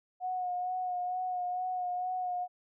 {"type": "tone with vibrato", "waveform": "sine", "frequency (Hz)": 728, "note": "F#5", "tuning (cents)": -28, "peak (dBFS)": -31, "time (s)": [0.2, 2.48], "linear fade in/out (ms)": 50, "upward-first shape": "sine", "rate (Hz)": 2.2, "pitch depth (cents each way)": 26, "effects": []}